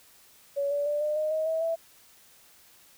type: tone with pitch steps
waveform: sine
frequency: 563 / 575.8 / 588.9 / 602.4 / 616.1 / 630.1 / 644.5 / 659.2 Hz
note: C#5 / D5 / D5 / D5 / D#5 / D#5 / E5 / E5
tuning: +27 / -34 / +5 / +44 / -17 / +22 / -39 / 0 cents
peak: -25 dBFS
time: 0.56-1.76 s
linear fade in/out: 20 ms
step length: 150 ms
effects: white hiss -57 dBFS RMS until 2.97 s